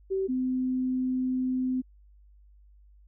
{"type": "tone pair in turn", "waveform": "sine", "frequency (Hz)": [384.1, 256.4], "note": ["G4", "C4"], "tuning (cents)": [-35, -35], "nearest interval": "perfect fifth", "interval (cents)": 700, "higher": "first", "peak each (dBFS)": -25, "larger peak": "neither", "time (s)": [[0.1, 0.28], [0.28, 1.82]], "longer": "second", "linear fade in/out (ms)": 20, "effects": ["added 50 Hz sine -53 dBFS peak until 3.07 s"]}